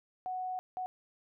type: tone bursts at uneven times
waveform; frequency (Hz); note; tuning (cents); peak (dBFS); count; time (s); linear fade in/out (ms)
sine; 740; F#5; 0; -34; 2; 0.26-0.59 / 0.77-0.86; 0
effects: none